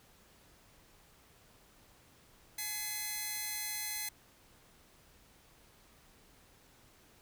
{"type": "tone cluster", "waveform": "5% pulse", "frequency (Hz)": [846, 2035, 2150], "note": ["G#5", "C7", "C7"], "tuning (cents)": [32, -49, 47], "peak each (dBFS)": [-32, -28, -35], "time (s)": [2.58, 4.09], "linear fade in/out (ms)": 5, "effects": ["pink hiss -63 dBFS RMS until 7.21 s"]}